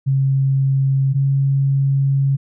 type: tone pair in turn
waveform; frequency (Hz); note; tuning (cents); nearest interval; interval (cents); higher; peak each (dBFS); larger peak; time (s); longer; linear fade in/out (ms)
sine; 135.5 / 137.31; C#3 / C#3; -39 / -16; unison; 23; second; -13; neither; 0.06-1.14 / 1.14-2.37; second; 20
effects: none